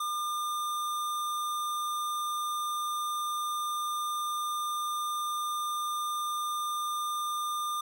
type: tone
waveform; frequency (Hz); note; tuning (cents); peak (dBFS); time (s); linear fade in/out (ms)
square; 1203; D6; +41; -31; 0-7.81; 5
effects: none